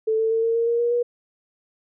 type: tone with pitch steps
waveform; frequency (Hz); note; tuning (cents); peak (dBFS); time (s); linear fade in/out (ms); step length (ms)
sine; 440 / 445.6 / 451.3 / 457.1 / 462.9 / 468.9 / 474.9 / 480.9; A4 / A4 / A4 / A#4 / A#4 / A#4 / A#4 / B4; 0 / +22 / +44 / -34 / -12 / +10 / +32 / -46; -18; 0.07-1.03; 10; 120
effects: none